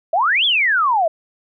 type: exponential two-way sweep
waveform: sine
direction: up then down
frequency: 622.3 to 3511 to 622.3 Hz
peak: -13 dBFS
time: 0.13-1.08 s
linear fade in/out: 5 ms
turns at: 0.45 s
effects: none